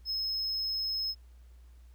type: tone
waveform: triangle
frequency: 5170 Hz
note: E8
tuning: 34 cents flat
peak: -29 dBFS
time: 0.05-1.15 s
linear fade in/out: 50 ms
effects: added 60 Hz sine -51 dBFS peak until 1.94 s + pink hiss -70 dBFS RMS until 1.94 s